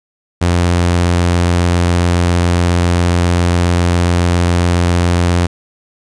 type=tone with vibrato; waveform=sawtooth; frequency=87.31 Hz; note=F2; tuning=in tune; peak=-6 dBFS; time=0.41-5.47 s; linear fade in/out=10 ms; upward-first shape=sine; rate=17 Hz; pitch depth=12 cents each way; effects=resampled to 22050 Hz + 8-bit